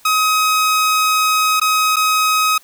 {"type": "tone with dropouts", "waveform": "sawtooth", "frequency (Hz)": 1266, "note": "D#6", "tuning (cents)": 30, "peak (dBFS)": -9, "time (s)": [0.05, 2.58], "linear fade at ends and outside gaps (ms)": 5, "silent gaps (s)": [[1.599, 1.614], [1.96, 1.966]], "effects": ["white hiss -49 dBFS RMS until 2.63 s"]}